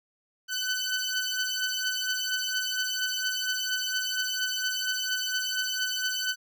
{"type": "beating tone pair", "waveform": "15% pulse", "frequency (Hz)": [1507, 1511.3], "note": ["F#6", "F#6"], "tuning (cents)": [31, 36], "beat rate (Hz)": 4.3, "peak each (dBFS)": [-23, -25], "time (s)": [0.48, 6.36], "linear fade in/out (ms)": 50, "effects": []}